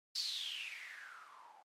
violet noise with low-pass filter sweep, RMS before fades -45 dBFS, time 0.15-1.63 s, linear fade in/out 10 ms, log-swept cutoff 4800 to 770 Hz, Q 9.6, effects MP3 64 kbps

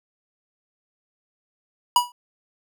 square tone with exponential decay, 973 Hz, B5, 26 cents flat, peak -11 dBFS, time 1.96-2.12 s, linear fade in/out 2 ms, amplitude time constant 34 ms, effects none

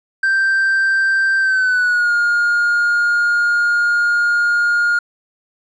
triangle tone with pitch glide, 1568 to 1421.3 Hz, G6 to F6, 0 to +30 cents, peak -10 dBFS, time 0.23-4.99 s, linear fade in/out 5 ms, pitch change -170 cents, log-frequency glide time 1.39-2.13 s, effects tanh soft clip ceiling -6 dBFS + resampled to 22050 Hz

